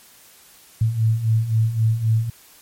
sine beating tone pair, 109.2 / 113 Hz, A2 / A2, -13 / +47 cents, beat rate 3.8 Hz, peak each -22 / -17 dBFS, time 0.81-2.3 s, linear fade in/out 5 ms, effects white hiss -49 dBFS RMS until 2.61 s + MP3 64 kbps

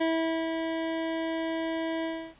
25% pulse tone with ADSR envelope, 325.7 Hz, E4, 21 cents flat, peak -20 dBFS, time 0-2.35 s, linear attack 13 ms, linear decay 460 ms, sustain -5 dB, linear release 310 ms, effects pink hiss -58 dBFS RMS until 2.39 s + resampled to 8000 Hz

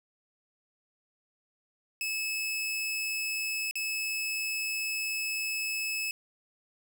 sawtooth tone with dropouts, 2597 Hz, E7, 26 cents flat, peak -27 dBFS, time 2.01-6.11 s, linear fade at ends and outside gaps 1 ms, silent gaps 3.711-3.755 s, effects none

